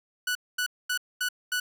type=tone bursts; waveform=sawtooth; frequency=1480 Hz; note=F#6; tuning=in tune; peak=-22 dBFS; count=5; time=0.27-1.6 s; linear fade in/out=5 ms; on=82 ms; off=230 ms; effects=none